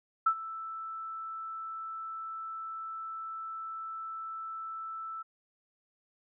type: tone with ADSR envelope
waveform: sine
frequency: 1321 Hz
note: E6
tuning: 3 cents sharp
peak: -20 dBFS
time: 0.26-5.23 s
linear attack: 8 ms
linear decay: 70 ms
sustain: -17 dB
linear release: 15 ms
effects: none